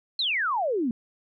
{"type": "exponential sweep", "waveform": "sine", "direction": "down", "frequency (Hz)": [4285, 220], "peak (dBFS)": -23, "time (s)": [0.19, 0.91], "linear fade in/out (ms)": 2, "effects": []}